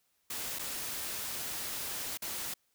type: noise with dropouts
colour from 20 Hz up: white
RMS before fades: -38 dBFS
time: 0.3-2.54 s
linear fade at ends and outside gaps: 5 ms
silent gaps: 0.588-0.592 / 2.174-2.22 s
effects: white hiss -75 dBFS RMS until 2.74 s

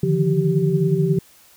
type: tone cluster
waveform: sine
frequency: 145.8 / 156.9 / 173.5 / 387.8 Hz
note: D3 / D#3 / F3 / G4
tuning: -12 / +15 / -11 / -19 cents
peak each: -21 dBFS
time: 0.03-1.19 s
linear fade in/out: 5 ms
effects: white hiss -51 dBFS RMS until 1.56 s

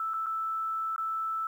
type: tone with dropouts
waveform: sine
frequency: 1318.5 Hz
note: E6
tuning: in tune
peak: -29 dBFS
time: 0-1.47 s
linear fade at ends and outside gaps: 2 ms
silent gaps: 0.136-0.14 / 0.261-0.266 / 0.962-0.98 s
effects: 10-bit

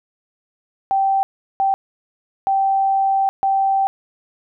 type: tone bursts at uneven times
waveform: sine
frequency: 779 Hz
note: G5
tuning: 11 cents flat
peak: -14 dBFS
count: 4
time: 0.91-1.23 / 1.6-1.74 / 2.47-3.29 / 3.43-3.87 s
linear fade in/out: 0 ms
effects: none

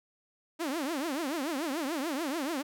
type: tone with vibrato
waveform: sawtooth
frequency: 299.2 Hz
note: D4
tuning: 32 cents sharp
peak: -27 dBFS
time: 0.59-2.63 s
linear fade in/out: 20 ms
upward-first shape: triangle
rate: 6.9 Hz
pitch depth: 300 cents each way
effects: none

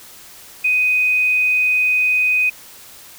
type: tone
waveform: sine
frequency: 2500 Hz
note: D#7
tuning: 8 cents sharp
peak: -13 dBFS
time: 0.64-2.5 s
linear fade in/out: 10 ms
effects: white hiss -41 dBFS RMS until 3.18 s

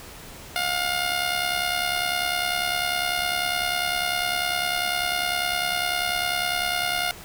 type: tone with amplitude modulation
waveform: 10% pulse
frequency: 711 Hz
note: F5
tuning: 31 cents sharp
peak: -12 dBFS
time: 0.56-7.11 s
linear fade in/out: 0 ms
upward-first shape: sine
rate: 70 Hz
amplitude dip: 60%
effects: pink hiss -42 dBFS RMS until 7.24 s

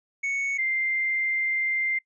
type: tone pair in turn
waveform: triangle / sine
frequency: 2217 / 2093 Hz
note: C#7 / C7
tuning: 0 / 0 cents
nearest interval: minor second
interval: 100 cents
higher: first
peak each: -23 dBFS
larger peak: neither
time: 0.23-0.58 / 0.58-1.99 s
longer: second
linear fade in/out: 10 ms
effects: noise-tail reverb RT60 0.1 s tail -23 dB re dry + resampled to 22050 Hz

